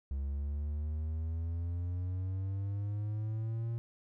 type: exponential sweep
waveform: triangle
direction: up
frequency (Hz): 68 to 117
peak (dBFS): -31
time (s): 0.11-3.78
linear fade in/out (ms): 0
effects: none